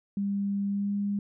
sine tone with pitch glide, 200 to 202.3 Hz, G3 to G#3, +35 to -45 cents, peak -26 dBFS, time 0.17-1.19 s, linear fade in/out 2 ms, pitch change +20 cents, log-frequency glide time 0.68-0.94 s, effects none

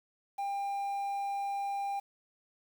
triangle tone with quantisation, 798 Hz, G5, 31 cents sharp, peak -30 dBFS, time 0.38-2 s, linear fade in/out 10 ms, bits 9, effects none

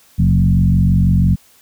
sine tone with frequency modulation, 124.1 Hz, B2, 9 cents sharp, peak -9 dBFS, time 0.18-1.36 s, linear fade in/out 20 ms, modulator 46.1 Hz, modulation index 1.6, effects white hiss -50 dBFS RMS until 1.61 s

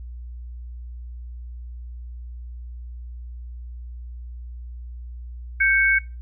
sine tone pair together, 1568 / 2217 Hz, G6 / C#7, 0 / 0 cents, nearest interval tritone, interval 600 cents, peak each -18 dBFS, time 5.6-5.99 s, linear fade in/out 10 ms, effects noise-tail reverb RT60 0.3 s tail -23 dB re dry + added 60 Hz sine -33 dBFS peak until 6.21 s

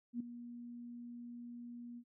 sine tone with ADSR envelope, 239.3 Hz, A#3, 46 cents sharp, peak -34 dBFS, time 0.13-2.04 s, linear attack 72 ms, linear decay 5 ms, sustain -12 dB, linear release 65 ms, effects none

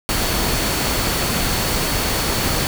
sine tone in noise, 4435 Hz, C#8, in tune, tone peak -30 dBFS, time 0.09-2.67 s, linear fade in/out 0 ms, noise pink, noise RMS -20 dBFS, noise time 0.09-2.67 s, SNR -13 dB, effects none

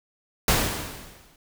pink noise with exponential decay, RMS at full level -18 dBFS, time 0.48-1.36 s, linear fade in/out 2 ms, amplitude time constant 190 ms, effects none

